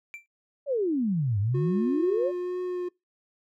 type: tone with exponential decay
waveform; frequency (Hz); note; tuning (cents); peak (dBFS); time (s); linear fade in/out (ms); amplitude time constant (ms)
triangle; 2349; D7; 0; -32; 0.14-0.26; 0; 26
type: exponential two-way sweep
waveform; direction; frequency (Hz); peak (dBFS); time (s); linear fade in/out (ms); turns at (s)
sine; down then up; 595 to 96.8 to 595; -23; 0.66-2.32; 50; 1.39
type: tone with vibrato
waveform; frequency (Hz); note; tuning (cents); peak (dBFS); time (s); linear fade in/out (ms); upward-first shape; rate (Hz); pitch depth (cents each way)
triangle; 360.2; F#4; -46; -26; 1.54-2.89; 10; triangle; 2.1; 18
effects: noise-tail reverb RT60 0.2 s tail -24 dB re dry